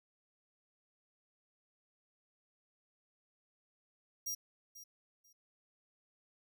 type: tone with echo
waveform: sawtooth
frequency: 5700 Hz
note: F8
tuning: 34 cents sharp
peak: -34 dBFS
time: 4.26-4.35 s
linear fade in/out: 10 ms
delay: 490 ms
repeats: 2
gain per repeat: -14 dB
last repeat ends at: 5.33 s
effects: none